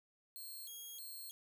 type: tone with vibrato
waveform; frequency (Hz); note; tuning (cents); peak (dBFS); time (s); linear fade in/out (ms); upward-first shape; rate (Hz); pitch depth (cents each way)
5% pulse; 3729; A#7; 0; -40; 0.36-1.31; 0; square; 1.6; 220
effects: 11-bit